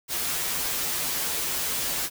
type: noise with comb filter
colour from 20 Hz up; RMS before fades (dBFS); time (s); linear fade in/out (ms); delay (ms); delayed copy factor
white; -28; 0.08-2.1; 50; 9.7; -0.9
effects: none